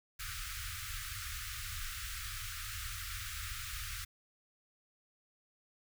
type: band-stop noise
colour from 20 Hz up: pink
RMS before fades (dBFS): -42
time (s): 0.19-4.05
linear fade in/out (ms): 10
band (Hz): 110 to 1200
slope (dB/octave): 96
effects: none